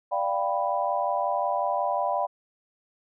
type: chord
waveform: sine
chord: G dominant seventh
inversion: second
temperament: equal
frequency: 587.3 / 698.5 / 784 / 987.8 Hz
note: D5 / F5 / G5 / B5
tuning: 0 / 0 / 0 / 0 cents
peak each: -29 dBFS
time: 0.11-2.27 s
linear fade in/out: 20 ms
effects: none